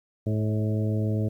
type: harmonic tone with a mistuned harmonic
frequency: 107.6 Hz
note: A2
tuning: 38 cents flat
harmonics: 1 / 2 / 3 / 4 / 5 / 6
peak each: -24 / -30 / -34 / -36 / -38 / -40 dBFS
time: 0.26-1.29 s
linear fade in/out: 10 ms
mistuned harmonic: 5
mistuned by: +31 cents
effects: 10-bit